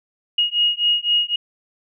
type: beating tone pair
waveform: sine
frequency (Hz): 2874 / 2877.9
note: F7 / F#7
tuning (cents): +49 / -49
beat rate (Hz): 3.9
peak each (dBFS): -19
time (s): 0.38-1.36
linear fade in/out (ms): 5
effects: none